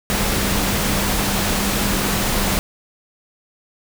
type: tone in noise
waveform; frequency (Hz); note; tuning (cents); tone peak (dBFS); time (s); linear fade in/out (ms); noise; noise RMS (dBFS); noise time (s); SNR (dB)
sine; 199; G3; +26; -25; 0.1-2.59; 0; pink; -20; 0.1-2.59; -8
effects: none